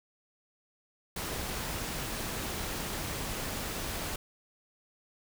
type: noise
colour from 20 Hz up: pink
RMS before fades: -36 dBFS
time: 1.16-4.16 s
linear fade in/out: 5 ms
effects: none